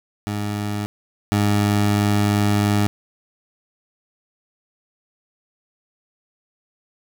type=tone pair in turn; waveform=20% pulse; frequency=103.6 / 103.07 Hz; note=G#2 / G#2; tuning=-4 / -13 cents; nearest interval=unison; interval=9 cents; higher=first; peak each=-18 / -11 dBFS; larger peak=second; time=0.27-0.86 / 1.32-2.87 s; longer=second; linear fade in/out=0 ms; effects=none